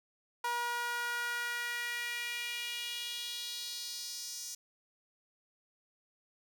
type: tone with high-pass filter sweep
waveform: sawtooth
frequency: 478.7 Hz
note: A#4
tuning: 46 cents sharp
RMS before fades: -38 dBFS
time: 0.44-4.55 s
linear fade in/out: 5 ms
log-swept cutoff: 1000 to 6000 Hz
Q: 2.8
effects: none